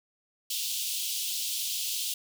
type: high-pass noise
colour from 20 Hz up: pink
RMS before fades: -32 dBFS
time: 0.5-2.14 s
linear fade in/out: 5 ms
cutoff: 2900 Hz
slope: 48 dB/octave
effects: none